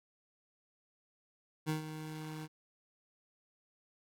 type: tone with ADSR envelope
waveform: 25% pulse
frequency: 155.7 Hz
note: D#3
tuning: 2 cents sharp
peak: -27 dBFS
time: 1.66-2.48 s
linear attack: 34 ms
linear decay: 120 ms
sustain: -11 dB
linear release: 37 ms
effects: AAC 48 kbps